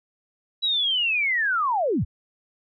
sine linear sweep, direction down, 3943 to 50.1 Hz, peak -20 dBFS, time 0.62-2.05 s, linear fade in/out 20 ms, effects none

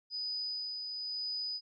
sine tone with tremolo, 4978 Hz, D#8, in tune, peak -34 dBFS, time 0.1-1.61 s, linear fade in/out 50 ms, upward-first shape sine, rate 1 Hz, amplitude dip 35%, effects none

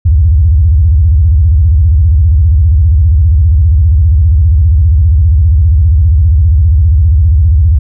sine tone with vibrato, 76.5 Hz, D#2, 29 cents flat, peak -3 dBFS, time 0.05-7.79 s, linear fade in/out 10 ms, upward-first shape square, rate 15 Hz, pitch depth 270 cents each way, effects none

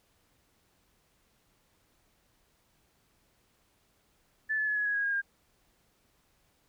sine tone with pitch steps, 1745 / 1725 / 1705.1 / 1685.6 / 1666.2 / 1647.1 / 1628.1 / 1609.4 Hz, A6 / A6 / G#6 / G#6 / G#6 / G#6 / G#6 / G6, -15 / -35 / +45 / +25 / +5 / -15 / -35 / +45 cents, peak -27 dBFS, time 4.49-5.218 s, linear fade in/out 20 ms, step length 91 ms, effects pink hiss -70 dBFS RMS until 6.68 s

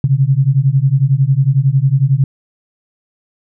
sine beating tone pair, 130.3 / 141.3 Hz, C3 / C#3, -7 / +34 cents, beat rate 11 Hz, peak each -12 dBFS, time 0.04-2.24 s, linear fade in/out 2 ms, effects none

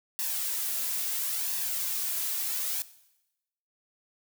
blue noise with flanger, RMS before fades -31 dBFS, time 0.19-2.82 s, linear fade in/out 0 ms, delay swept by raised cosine 1.1 to 3 ms, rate 0.74 Hz, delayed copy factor +0.5, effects noise-tail reverb RT60 0.9 s tail -17 dB re dry

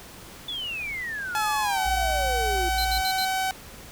sine exponential sweep, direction down, 3509 to 340 Hz, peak -29 dBFS, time 0.48-2.69 s, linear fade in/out 5 ms
sawtooth tone with pitch glide, 852 to 759 Hz, G#5 to F#5, +44 to +44 cents, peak -20 dBFS, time 1.35-3.51 s, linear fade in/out 0 ms, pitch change -200 cents, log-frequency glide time 1.62-1.79 s
sine tone, 57.3 Hz, A#1, 29 cents flat, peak -28 dBFS, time 1.85-3.02 s, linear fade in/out 20 ms
45% pulse tone bursts, 4100 Hz, C8, 36 cents flat, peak -26 dBFS, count 4, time 2.78-3.248 s, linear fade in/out 2 ms, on 66 ms, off 68 ms
effects pink hiss -44 dBFS RMS until 3.91 s

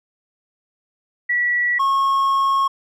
sine / triangle tone pair in turn, 1943 / 1090.5 Hz, B6 / C#6, -29 / -29 cents, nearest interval minor seventh, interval 1000 cents, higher first, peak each -16 / -13 dBFS, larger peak second, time 1.29-1.79 / 1.79-2.68 s, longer second, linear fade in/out 10 ms, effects none

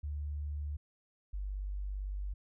sine tone pair in turn, 73.42 / 48.91 Hz, D2 / G1, 0 / -3 cents, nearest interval perfect fifth, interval 703 cents, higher first, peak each -35 / -35 dBFS, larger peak neither, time 0.03-0.77 / 1.33-2.34 s, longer second, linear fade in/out 10 ms, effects none

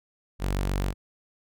sawtooth tone, 47.55 Hz, F#1, 48 cents sharp, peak -21 dBFS, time 0.39-0.94 s, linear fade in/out 50 ms, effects none

